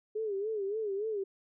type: tone with vibrato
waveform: sine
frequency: 415.3 Hz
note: G#4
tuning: in tune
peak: -31 dBFS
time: 0.15-1.24 s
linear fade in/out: 10 ms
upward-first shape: sine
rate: 3.5 Hz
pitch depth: 120 cents each way
effects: none